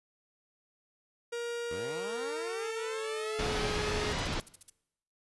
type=tone with pitch glide; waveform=45% pulse; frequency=472.4 to 420.9 Hz; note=A#4 to G#4; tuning=+23 to +23 cents; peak=-34 dBFS; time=1.32-4.13 s; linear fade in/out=10 ms; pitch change=-200 cents; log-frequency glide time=1.94-3.73 s
type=linear sweep; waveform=10% pulse; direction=up; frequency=70.5 to 1012 Hz; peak=-33 dBFS; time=1.7-4.28 s; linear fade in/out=20 ms
type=low-pass noise; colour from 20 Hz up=pink; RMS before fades=-34 dBFS; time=3.39-4.4 s; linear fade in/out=0 ms; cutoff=5700 Hz; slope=24 dB/octave
type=noise bursts; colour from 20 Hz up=violet; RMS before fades=-43 dBFS; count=9; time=4.11-4.7 s; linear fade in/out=5 ms; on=22 ms; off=49 ms
effects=noise-tail reverb RT60 0.8 s tail -21 dB re dry + resampled to 24000 Hz